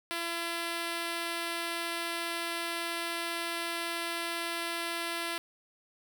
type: tone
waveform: 5% pulse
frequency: 338.1 Hz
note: E4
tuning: 44 cents sharp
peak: -21 dBFS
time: 0.11-5.38 s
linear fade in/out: 0 ms
effects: none